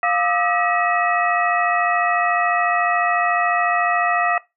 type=tone cluster; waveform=sine; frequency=703 / 1200 / 1294 / 1919 / 2563 Hz; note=F5 / D6 / E6 / A#6 / E7; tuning=+11 / +37 / -32 / +50 / -49 cents; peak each=-20 / -24 / -23 / -22 / -28 dBFS; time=0.03-4.38 s; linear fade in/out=2 ms; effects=noise-tail reverb RT60 0.2 s tail -20 dB re dry